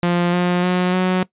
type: tone with pitch steps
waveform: sawtooth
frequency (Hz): 174.61 / 177.76 / 180.98 / 184.25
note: F3 / F3 / F#3 / F#3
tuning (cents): 0 / +31 / -38 / -7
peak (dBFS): -11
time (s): 0.03-1.23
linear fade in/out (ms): 0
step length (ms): 300
effects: noise-tail reverb RT60 0.1 s tail -20 dB re dry + resampled to 8000 Hz